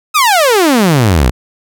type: exponential sweep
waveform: sawtooth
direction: down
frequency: 1307 to 55 Hz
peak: -3 dBFS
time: 0.14-1.31 s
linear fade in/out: 20 ms
effects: none

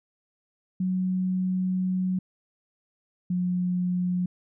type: tone pair in turn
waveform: sine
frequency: 185 / 179.84 Hz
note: F#3 / F#3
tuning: 0 / -49 cents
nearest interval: unison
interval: 49 cents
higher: first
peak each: -23 dBFS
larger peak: neither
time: 0.8-2.19 / 3.3-4.26 s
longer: first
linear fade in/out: 5 ms
effects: none

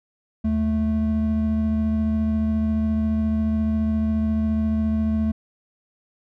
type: tone pair together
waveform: triangle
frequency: 77.78 / 219 Hz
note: D#2 / A3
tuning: 0 / -8 cents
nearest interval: octave + tritone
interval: 1792 cents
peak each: -23 / -18 dBFS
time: 0.44-5.32 s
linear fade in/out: 10 ms
effects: none

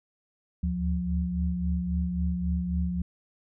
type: tone cluster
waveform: sine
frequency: 72.5 / 76.2 / 177.7 Hz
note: D2 / D#2 / F3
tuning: -22 / -36 / +30 cents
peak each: -30 / -32 / -28 dBFS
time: 0.63-3.02 s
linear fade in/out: 5 ms
effects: none

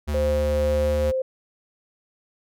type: tone with pitch glide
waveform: square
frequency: 74.2 to 75.28 Hz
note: D2 to D2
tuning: +18 to +43 cents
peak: -24 dBFS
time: 0.07-1.12 s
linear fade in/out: 20 ms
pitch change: +25 cents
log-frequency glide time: 0.63-0.97 s
type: tone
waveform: sine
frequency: 522 Hz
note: C5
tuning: 4 cents flat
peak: -21 dBFS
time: 0.14-1.22 s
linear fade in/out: 5 ms
effects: none

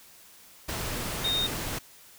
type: tone in noise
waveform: sine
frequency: 3694 Hz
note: A#7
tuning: 16 cents flat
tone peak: -25 dBFS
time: 1.24-1.47 s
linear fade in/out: 10 ms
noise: pink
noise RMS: -33 dBFS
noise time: 0.68-1.79 s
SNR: +5 dB
effects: white hiss -53 dBFS RMS until 2.18 s

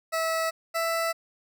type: tone pair in turn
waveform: 20% pulse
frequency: 650 / 661.7 Hz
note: E5 / E5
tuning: -24 / +6 cents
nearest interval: unison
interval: 30 cents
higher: second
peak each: -20 dBFS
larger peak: neither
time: 0.12-0.51 / 0.74-1.13 s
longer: neither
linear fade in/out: 20 ms
effects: none

